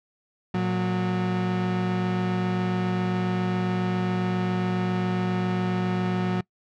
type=tone pair together; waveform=35% pulse; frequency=114.7 / 182.07 Hz; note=A#2 / F#3; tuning=-28 / -28 cents; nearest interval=minor sixth; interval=800 cents; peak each=-28 / -22 dBFS; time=0.54-6.41 s; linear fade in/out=5 ms; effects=noise-tail reverb RT60 0.1 s tail -24 dB re dry + low-pass 3000 Hz 12 dB/octave